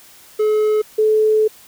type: tone pair in turn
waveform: triangle / sine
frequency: 427.9 / 432.4 Hz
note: A4 / A4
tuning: -48 / -30 cents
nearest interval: unison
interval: 18 cents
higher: second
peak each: -11 dBFS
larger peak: neither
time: 0.39-0.82 / 0.98-1.48 s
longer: second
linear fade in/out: 10 ms
effects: white hiss -45 dBFS RMS until 1.67 s